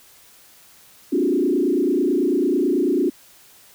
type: tone with frequency modulation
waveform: sine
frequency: 321 Hz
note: E4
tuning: 46 cents flat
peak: -16 dBFS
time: 1.12-3.1 s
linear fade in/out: 10 ms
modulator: 29.1 Hz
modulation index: 2.3
effects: white hiss -50 dBFS RMS until 3.74 s